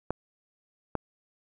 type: clicks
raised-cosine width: 1 ms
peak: -14 dBFS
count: 2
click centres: 0.106 / 0.953 s
effects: none